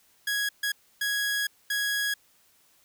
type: tone bursts at uneven times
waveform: sawtooth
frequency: 1661.2 Hz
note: G#6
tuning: in tune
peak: -22 dBFS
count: 4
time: 0.27-0.49 / 0.63-0.72 / 1.01-1.47 / 1.7-2.14 s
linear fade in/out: 5 ms
effects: white hiss -63 dBFS RMS until 2.84 s